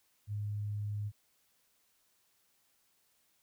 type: tone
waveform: sine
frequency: 103.83 Hz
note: G#2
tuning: in tune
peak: -34 dBFS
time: 0.27-1.12 s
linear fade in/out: 50 ms
effects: white hiss -73 dBFS RMS until 3.42 s